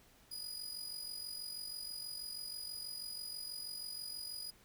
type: tone with amplitude modulation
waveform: sawtooth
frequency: 4924 Hz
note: D#8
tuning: 19 cents flat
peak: -37 dBFS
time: 0.31-4.51 s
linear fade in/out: 10 ms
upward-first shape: sine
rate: 46.2 Hz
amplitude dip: 60%
effects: pink hiss -65 dBFS RMS until 4.64 s